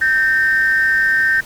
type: tone pair together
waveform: sine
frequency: 1559 / 1824.4 Hz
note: G6 / A#6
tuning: -10 / -38 cents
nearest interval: minor third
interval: 272 cents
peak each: -14 dBFS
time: 0.01-1.41 s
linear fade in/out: 10 ms
effects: tanh soft clip ceiling -5 dBFS + pink hiss -38 dBFS RMS until 1.45 s